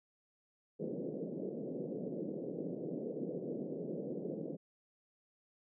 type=band-pass noise; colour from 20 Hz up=white; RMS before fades=-41 dBFS; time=0.79-4.57 s; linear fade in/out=20 ms; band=150 to 520 Hz; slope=48 dB/octave; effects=none